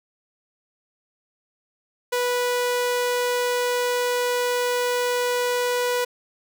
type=tone; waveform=sawtooth; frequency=490.9 Hz; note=B4; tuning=10 cents flat; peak=-17 dBFS; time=2.12-6.05 s; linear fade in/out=10 ms; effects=none